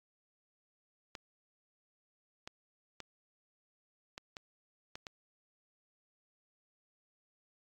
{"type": "clicks", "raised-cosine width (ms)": 0.2, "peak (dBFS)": -26, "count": 7, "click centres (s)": [1.152, 2.475, 3.003, 4.179, 4.368, 4.955, 5.068], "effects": ["AAC 64 kbps"]}